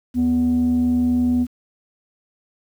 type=tone pair together; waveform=sine; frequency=78.26 / 246.9 Hz; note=D#2 / B3; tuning=+11 / 0 cents; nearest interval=octave + minor sixth; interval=1989 cents; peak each=-25 / -14 dBFS; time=0.14-1.47 s; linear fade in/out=50 ms; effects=tanh soft clip ceiling -12 dBFS + 8-bit